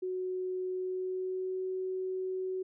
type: tone with pitch glide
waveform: sine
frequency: 369.4 to 373.9 Hz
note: F#4 to F#4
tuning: -3 to +18 cents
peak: -32 dBFS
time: 0.02-2.63 s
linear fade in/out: 10 ms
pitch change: +21 cents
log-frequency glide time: 0.7-1.62 s
effects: none